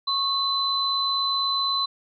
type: tone pair together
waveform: sine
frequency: 1095 / 4028 Hz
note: C#6 / B7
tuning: -22 / +33 cents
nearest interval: octave + major seventh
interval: 2255 cents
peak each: -26 / -23 dBFS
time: 0.07-1.86 s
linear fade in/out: 10 ms
effects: none